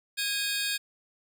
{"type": "tone cluster", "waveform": "30% pulse", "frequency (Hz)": [1635, 2491, 3704, 4491], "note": ["G#6", "D#7", "A#7", "C#8"], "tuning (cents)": [-28, 1, -12, 22], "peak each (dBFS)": -31, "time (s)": [0.17, 0.78], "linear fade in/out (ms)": 20, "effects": []}